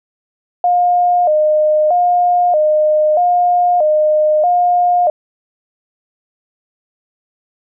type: tone with vibrato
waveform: sine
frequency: 659.3 Hz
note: E5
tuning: in tune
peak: -9 dBFS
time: 0.64-5.1 s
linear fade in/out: 2 ms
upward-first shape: square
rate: 0.79 Hz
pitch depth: 130 cents each way
effects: none